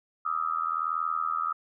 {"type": "tone with amplitude modulation", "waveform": "sine", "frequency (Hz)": 1262, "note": "D#6", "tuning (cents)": 24, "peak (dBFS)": -22, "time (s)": [0.25, 1.53], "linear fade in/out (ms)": 10, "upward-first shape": "sine", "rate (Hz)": 81.2, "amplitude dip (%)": 100, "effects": []}